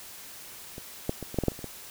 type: clicks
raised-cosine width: 2 ms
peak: -26 / -13 / -22 / -24 / -11 / -15 / -9 / -30 / -29 / -22 dBFS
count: 10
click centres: 0.781 / 1.094 / 1.227 / 1.344 / 1.387 / 1.437 / 1.483 / 1.519 / 1.591 / 1.643 s
effects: white hiss -45 dBFS RMS until 1.9 s